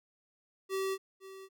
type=tone with echo; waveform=square; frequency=384.7 Hz; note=G4; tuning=33 cents flat; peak=-32 dBFS; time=0.69-0.98 s; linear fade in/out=50 ms; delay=510 ms; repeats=1; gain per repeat=-15 dB; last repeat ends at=1.49 s; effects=none